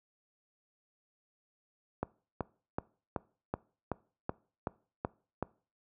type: click train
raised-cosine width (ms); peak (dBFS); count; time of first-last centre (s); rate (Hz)
1; -18; 10; 2.03-5.426; 2.65
effects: noise-tail reverb RT60 0.4 s tail -22 dB re dry + high-pass 60 Hz 12 dB/octave

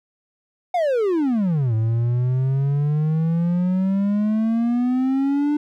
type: exponential two-way sweep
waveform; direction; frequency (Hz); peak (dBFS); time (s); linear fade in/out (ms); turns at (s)
triangle; down then up; 741 to 109.5 to 298.8; -15; 0.74-5.57; 5; 1.74
effects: none

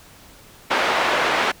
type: band-pass noise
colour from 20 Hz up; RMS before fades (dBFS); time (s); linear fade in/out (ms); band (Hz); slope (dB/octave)
pink; -20; 0.7-1.52; 10; 560 to 2600; 12
effects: pink hiss -47 dBFS RMS until 1.6 s

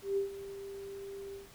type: tone with ADSR envelope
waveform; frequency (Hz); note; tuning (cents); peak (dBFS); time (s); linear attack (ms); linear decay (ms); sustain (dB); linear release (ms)
sine; 394.8; G4; +12; -27; 0.02-1.49; 150; 120; -14; 150
effects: pink hiss -56 dBFS RMS until 1.54 s

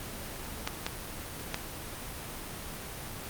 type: clicks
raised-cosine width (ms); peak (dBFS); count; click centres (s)
0.2; -12; 3; 0.675 / 0.865 / 1.544
effects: pink hiss -40 dBFS RMS until 3.29 s + Opus 24 kbps

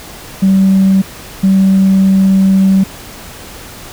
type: tone pair in turn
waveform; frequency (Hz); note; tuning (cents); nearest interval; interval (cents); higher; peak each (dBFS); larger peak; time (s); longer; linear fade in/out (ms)
sine; 192.2 / 192.2; G3 / G3; -34 / -34; unison; 0; neither; -4; neither; 0.42-1.02 / 1.43-2.84; second; 10
effects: tanh soft clip ceiling -2 dBFS + pink hiss -31 dBFS RMS until 3.92 s

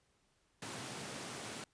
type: high-pass noise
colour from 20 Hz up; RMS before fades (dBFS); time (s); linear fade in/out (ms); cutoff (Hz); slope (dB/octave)
pink; -45; 0.62-1.64; 2; 120; 24
effects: pink hiss -75 dBFS RMS until 1.73 s + resampled to 22050 Hz

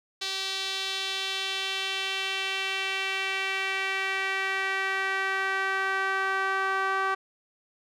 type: tone with band-pass filter sweep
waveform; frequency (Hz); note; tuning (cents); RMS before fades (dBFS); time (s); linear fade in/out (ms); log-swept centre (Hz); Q
sawtooth; 385.4; G4; -29; -29; 0.21-7.15; 10; 4100 to 1300; 2.4
effects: none

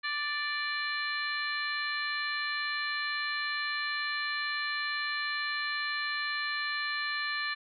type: harmonic tone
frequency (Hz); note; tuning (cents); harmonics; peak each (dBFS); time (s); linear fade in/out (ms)
587.3; D5; 0; 2 / 3 / 4 / 5 / 6 / 7; -38 / -33 / -39 / -44 / -46 / -38; 0.03-7.55; 20
effects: none

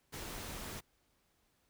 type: noise with amplitude modulation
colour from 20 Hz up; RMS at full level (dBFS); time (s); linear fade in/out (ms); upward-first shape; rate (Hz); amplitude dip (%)
pink; -42; 0.12-0.81; 20; sine; 239; 50
effects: pink hiss -75 dBFS RMS until 1.69 s

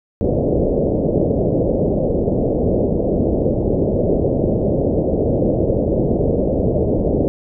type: low-pass noise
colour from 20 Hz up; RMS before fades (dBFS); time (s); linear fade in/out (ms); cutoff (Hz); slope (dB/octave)
white; -17; 0.21-7.28; 0; 590; 48
effects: none

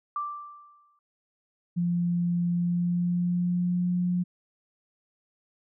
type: tone with exponential decay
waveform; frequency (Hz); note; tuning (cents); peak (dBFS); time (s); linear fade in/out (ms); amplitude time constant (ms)
sine; 1174.7; D6; 0; -26; 0.16-0.99; 2; 180
type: tone with pitch glide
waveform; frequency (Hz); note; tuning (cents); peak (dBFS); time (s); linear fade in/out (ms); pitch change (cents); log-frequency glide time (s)
sine; 173.8 to 178.17; F3 to F3; -8 to +35; -23; 1.76-4.24; 20; +43; 2.51-3.89
effects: none

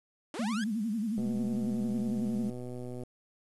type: linear sweep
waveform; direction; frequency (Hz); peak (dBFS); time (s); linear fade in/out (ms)
sawtooth; up; 265.3 to 1700; -33; 0.34-0.64; 2
type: tone with vibrato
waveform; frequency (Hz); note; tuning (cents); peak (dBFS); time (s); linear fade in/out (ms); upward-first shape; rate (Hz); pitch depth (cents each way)
sine; 218.4; A3; -13; -29; 0.39-2.5; 5; sine; 11; 140
type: click train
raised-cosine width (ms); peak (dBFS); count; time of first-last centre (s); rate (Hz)
2; -29; 231; 1.18-3.035; 124
effects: resampled to 24000 Hz + 9-bit

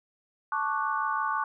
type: chord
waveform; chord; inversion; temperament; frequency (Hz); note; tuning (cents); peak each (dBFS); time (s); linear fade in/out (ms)
sine; D major seventh; second; equal; 880 / 1108.7 / 1174.7 / 1480; A5 / C#6 / D6 / F#6; 0 / 0 / 0 / 0; -32 / -30 / -32 / -33; 0.52-1.44; 2
effects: none

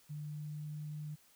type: tone with pitch glide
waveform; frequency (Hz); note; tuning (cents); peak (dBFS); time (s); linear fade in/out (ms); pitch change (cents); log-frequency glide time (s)
sine; 149.4 to 150.87; D3 to D3; +30 to +47; -40; 0.09-1.16; 20; +17; 0.19-0.73
effects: white hiss -66 dBFS RMS until 1.35 s

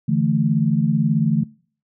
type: chord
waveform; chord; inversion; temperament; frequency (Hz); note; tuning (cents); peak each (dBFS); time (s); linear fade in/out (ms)
sine; D suspended second; none; just; 146.83 / 165.19 / 220.2; D3 / E3 / A3; 0 / +4 / +2; -20; 0.08-1.44; 10
effects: noise-tail reverb RT60 0.5 s tail -24 dB re dry

